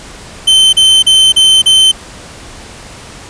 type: tone bursts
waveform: 45% pulse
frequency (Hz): 3085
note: G7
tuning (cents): -28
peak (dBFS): -3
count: 5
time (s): 0.47-1.918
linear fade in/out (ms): 10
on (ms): 260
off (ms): 37
effects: pink hiss -31 dBFS RMS until 3.29 s + resampled to 22050 Hz